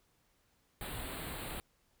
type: band-stop noise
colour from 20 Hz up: pink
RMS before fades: -42 dBFS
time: 0.81-1.6 s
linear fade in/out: 0 ms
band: 4400 to 7800 Hz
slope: 96 dB/octave
effects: pink hiss -73 dBFS RMS until 2 s